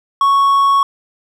triangle tone, 1108.7 Hz, C#6, in tune, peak -7 dBFS, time 0.21-0.83 s, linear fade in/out 2 ms, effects none

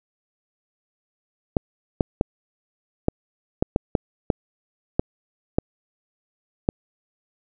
clicks, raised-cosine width 2 ms, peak -4 dBFS, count 11, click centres 1.568 / 2.008 / 2.211 / 3.084 / 3.625 / 3.761 / 3.952 / 4.302 / 4.995 / 5.585 / 6.689 s, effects none

